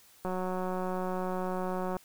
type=click train; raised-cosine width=1 ms; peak=-21 dBFS; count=317; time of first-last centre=0.25-1.967 s; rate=184 Hz; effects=white hiss -59 dBFS RMS until 2.04 s